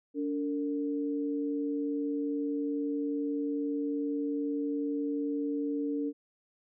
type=tone pair together; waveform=sine; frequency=287.3 / 455.6 Hz; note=D4 / A#4; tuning=-38 / -40 cents; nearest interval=minor sixth; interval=798 cents; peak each=-30 / -36 dBFS; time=0.14-6.13 s; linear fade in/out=50 ms; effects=none